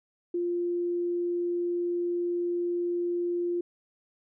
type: tone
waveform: sine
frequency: 349 Hz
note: F4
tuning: 1 cent flat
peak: -26 dBFS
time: 0.34-3.61 s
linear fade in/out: 5 ms
effects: none